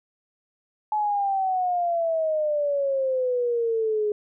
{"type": "exponential sweep", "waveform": "sine", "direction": "down", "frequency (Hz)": [858, 415.3], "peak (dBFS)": -21, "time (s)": [0.92, 4.12], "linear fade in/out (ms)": 2, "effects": []}